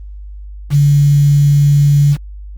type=tone with quantisation; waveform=sine; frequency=143.8 Hz; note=D3; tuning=36 cents flat; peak=-6 dBFS; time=0.7-2.17 s; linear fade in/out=50 ms; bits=5; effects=added 50 Hz sine -27 dBFS peak until 2.57 s + Opus 24 kbps